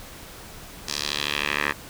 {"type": "tone with band-pass filter sweep", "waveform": "10% pulse", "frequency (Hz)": 72.8, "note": "D2", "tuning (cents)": -15, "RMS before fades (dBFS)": -27, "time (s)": [0.87, 1.73], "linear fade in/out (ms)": 20, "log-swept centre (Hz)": [5500, 1800], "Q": 2, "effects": ["pink hiss -42 dBFS RMS until 1.89 s"]}